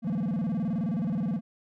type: tone with vibrato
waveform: triangle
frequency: 195.7 Hz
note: G3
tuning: 3 cents flat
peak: -24 dBFS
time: 0.02-1.41 s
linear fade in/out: 50 ms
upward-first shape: square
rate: 19 Hz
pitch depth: 270 cents each way
effects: none